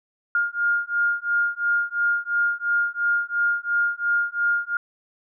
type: beating tone pair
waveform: sine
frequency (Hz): 1412 / 1414.9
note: F6 / F6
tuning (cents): +19 / +22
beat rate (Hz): 2.9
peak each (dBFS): -23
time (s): 0.35-4.77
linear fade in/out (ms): 2
effects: none